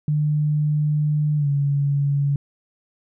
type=tone with pitch glide; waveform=sine; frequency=150 to 141.66 Hz; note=D3 to C#3; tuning=+37 to +38 cents; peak=-17 dBFS; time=0.08-2.36 s; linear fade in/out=2 ms; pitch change=-99 cents; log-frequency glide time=1.37-1.48 s; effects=none